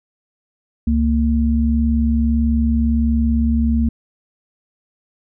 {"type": "tone pair together", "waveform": "sine", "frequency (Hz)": [69.3, 229.5], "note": ["C#2", "A#3"], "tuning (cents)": [0, -27], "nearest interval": "octave + major sixth", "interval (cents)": 2073, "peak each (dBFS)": -16, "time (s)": [0.87, 3.89], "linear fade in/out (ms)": 5, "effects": []}